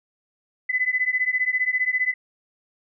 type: beating tone pair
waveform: sine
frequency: 2003 / 2018 Hz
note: B6 / B6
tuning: +24 / +37 cents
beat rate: 15 Hz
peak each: -23 dBFS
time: 0.69-2.14 s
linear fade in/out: 10 ms
effects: none